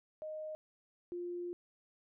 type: tone pair in turn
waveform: sine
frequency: 620 / 351.2 Hz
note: D#5 / F4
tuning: -6 / +10 cents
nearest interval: minor seventh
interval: 984 cents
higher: first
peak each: -40 / -38 dBFS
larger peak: second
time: 0.22-0.55 / 1.12-1.53 s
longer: second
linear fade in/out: 0 ms
effects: none